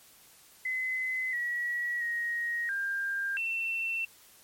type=tone with pitch steps; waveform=sine; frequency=2034 / 1924 / 1882 / 1597 / 2693 Hz; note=C7 / B6 / A#6 / G6 / E7; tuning=-50 / -46 / +16 / +32 / +36 cents; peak=-29 dBFS; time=0.65-4.05 s; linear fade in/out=5 ms; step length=680 ms; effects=white hiss -57 dBFS RMS until 4.43 s + MP3 64 kbps